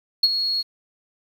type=tone with ADSR envelope; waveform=sine; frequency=4319 Hz; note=C#8; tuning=46 cents flat; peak=-9 dBFS; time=0.23-0.63 s; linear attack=7 ms; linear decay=38 ms; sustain=-11 dB; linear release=26 ms; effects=tanh soft clip ceiling -9 dBFS + 8-bit